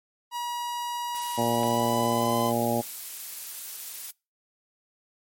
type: tone with pitch glide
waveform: 45% pulse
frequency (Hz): 961 to 1018.1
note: B5 to C6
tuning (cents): -48 to -48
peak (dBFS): -29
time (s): 0.31-2.53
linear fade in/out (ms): 50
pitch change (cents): +100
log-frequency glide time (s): 1.44-2.35
type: clicks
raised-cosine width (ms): 0.3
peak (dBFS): -32 / -22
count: 2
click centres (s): 1.147 / 1.633
type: noise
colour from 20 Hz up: blue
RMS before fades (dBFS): -37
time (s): 1.15-4.11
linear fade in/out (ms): 5
type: harmonic tone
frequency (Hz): 117.4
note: A#2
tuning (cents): +13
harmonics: 1 / 2 / 3 / 4 / 5 / 6 / 7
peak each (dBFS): -33 / -28 / -32 / -32 / -29 / -33 / -30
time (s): 1.37-2.82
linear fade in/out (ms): 20
effects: noise-tail reverb RT60 0.3 s tail -26 dB re dry + MP3 64 kbps